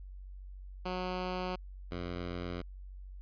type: tone pair in turn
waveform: 10% pulse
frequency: 182.8 / 88.03 Hz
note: F#3 / F2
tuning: -21 / +14 cents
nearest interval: octave + minor second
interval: 1265 cents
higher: first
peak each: -26 / -29 dBFS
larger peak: first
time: 0.85-1.56 / 1.91-2.62 s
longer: neither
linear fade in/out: 10 ms
effects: added 47 Hz sine -44 dBFS peak until 3.21 s + resampled to 11025 Hz